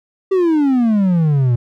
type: exponential sweep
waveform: triangle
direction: down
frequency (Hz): 392 to 116.4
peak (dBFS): -9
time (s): 0.31-1.56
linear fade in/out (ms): 10
effects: none